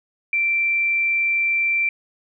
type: tone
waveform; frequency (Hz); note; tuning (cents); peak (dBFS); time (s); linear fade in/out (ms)
sine; 2349; D7; 0; -17; 0.33-1.89; 2
effects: none